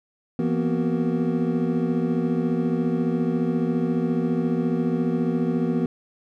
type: tone cluster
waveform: triangle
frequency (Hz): 167.8 / 236.5 / 251 / 375.3 / 467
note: E3 / A#3 / B3 / F#4 / A#4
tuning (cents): +31 / +25 / +28 / +25 / +3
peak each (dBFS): -24 / -23 / -24 / -28 / -30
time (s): 0.39-5.86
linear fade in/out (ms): 2
effects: none